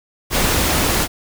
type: noise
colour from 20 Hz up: pink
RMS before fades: -17 dBFS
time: 0.3-1.08 s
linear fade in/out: 50 ms
effects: none